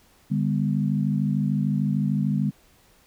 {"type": "chord", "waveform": "sine", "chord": "G major", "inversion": "second", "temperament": "equal with one note detuned", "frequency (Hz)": [146.83, 200.2, 246.9], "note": ["D3", "G3", "B3"], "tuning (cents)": [0, 37, 0], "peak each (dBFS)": [-24, -24, -28], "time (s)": [0.3, 2.51], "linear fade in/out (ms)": 20, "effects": ["pink hiss -58 dBFS RMS until 3.06 s"]}